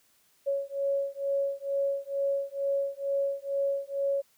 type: beating tone pair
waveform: sine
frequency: 554.4 / 556.6 Hz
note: C#5 / C#5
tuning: 0 / +7 cents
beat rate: 2.2 Hz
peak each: -30 dBFS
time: 0.46-4.22 s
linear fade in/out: 20 ms
effects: white hiss -66 dBFS RMS until 4.37 s